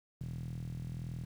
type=tone with band-pass filter; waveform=sawtooth; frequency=41 Hz; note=E1; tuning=9 cents flat; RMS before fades=-41 dBFS; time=0.2-1.25 s; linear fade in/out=10 ms; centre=140 Hz; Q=5.6; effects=10-bit